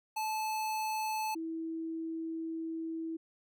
square / sine tone pair in turn, 869 / 325.5 Hz, A5 / E4, -22 / -22 cents, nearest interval octave + perfect fourth, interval 1700 cents, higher first, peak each -33 / -35 dBFS, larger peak first, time 0.16-1.35 / 1.35-3.17 s, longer second, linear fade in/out 10 ms, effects none

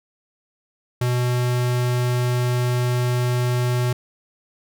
square tone, 123.47 Hz, B2, in tune, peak -19 dBFS, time 1.01-3.93 s, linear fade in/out 5 ms, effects none

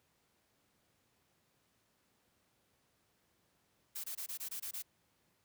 blue noise bursts, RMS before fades -42 dBFS, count 8, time 3.95-4.824 s, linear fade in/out 10 ms, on 90 ms, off 22 ms, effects pink hiss -75 dBFS RMS until 5.44 s + high-pass 80 Hz 12 dB/octave

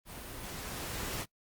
pink noise with level ramp, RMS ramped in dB -46 to -36 dBFS, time 0.05-1.26 s, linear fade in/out 50 ms, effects noise-tail reverb RT60 0.1 s tail -22 dB re dry + Opus 32 kbps

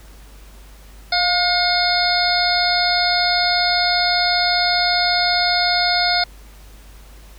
harmonic tone with a mistuned harmonic, 720 Hz, F#5, 47 cents flat, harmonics 1 / 2 / 3 / 5 / 6 / 7, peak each -20 / -23 / -24 / -25 / -20 / -23 dBFS, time 1.12-6.24 s, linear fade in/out 5 ms, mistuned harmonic 1, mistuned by -36 cents, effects added 50 Hz sine -40 dBFS peak until 7.38 s + pink hiss -48 dBFS RMS until 7.38 s

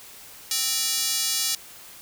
square tone with high-pass filter, 261.6 Hz, C4, in tune, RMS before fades -25 dBFS, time 0.51-1.55 s, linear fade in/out 2 ms, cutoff 4800 Hz, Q 1.2, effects white hiss -45 dBFS RMS until 2.01 s

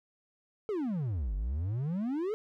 triangle exponential two-way sweep, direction down then up, 450.9 to 46.23 to 450.9 Hz, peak -28 dBFS, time 0.69-2.34 s, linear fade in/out 0 ms, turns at 1.35 s, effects none

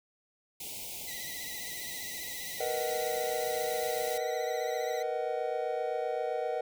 white band-stop noise, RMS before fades -41 dBFS, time 0.6-4.18 s, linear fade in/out 5 ms, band 920 to 2100 Hz, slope 96 dB/octave
20% pulse tone with vibrato, 1975.5 Hz, B6, in tune, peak -37 dBFS, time 1.07-5.03 s, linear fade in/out 10 ms, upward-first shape sine, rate 15 Hz, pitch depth 53 cents each way
triangle chord, B major seventh, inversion third, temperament equal with one note detuned, 466.2 / 493.9 / 622.3 / 752.1 Hz, A#4 / B4 / D#5 / F#5, 0 / 0 / 0 / +28 cents, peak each -34 dBFS, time 2.6-6.61 s, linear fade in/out 5 ms
effects none

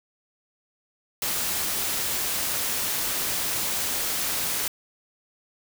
white noise, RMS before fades -27 dBFS, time 1.22-4.68 s, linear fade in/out 2 ms, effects none

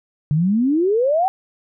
sine exponential sweep, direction up, 142.3 to 784 Hz, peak -14 dBFS, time 0.31-1.28 s, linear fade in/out 0 ms, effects none

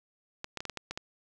clicks, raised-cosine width 0.2 ms, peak -19 dBFS, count 8, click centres 0.444 / 0.573 / 0.605 / 0.653 / 0.697 / 0.773 / 0.91 / 0.975 s, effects none

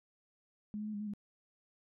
sine tone with pitch steps, 209.8 / 212 / 214 / 204.6 / 212.1 / 204.3 Hz, G#3 / G#3 / A3 / G#3 / G#3 / G#3, +18 / +36 / -48 / -26 / +37 / -28 cents, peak -37 dBFS, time 0.74-1.136 s, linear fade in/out 0 ms, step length 66 ms, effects none

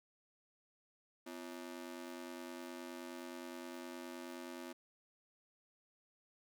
sawtooth ring-modulated tone, 299.4 Hz, D4, 33 cents sharp, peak -39 dBFS, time 1.26-4.73 s, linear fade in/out 10 ms, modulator 44.8 Hz, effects none

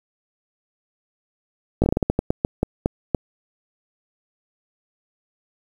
slowing click train, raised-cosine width 2 ms, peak -4 dBFS, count 14, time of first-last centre 1.82-3.148 s, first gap 18 ms, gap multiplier 1.26, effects 7-bit

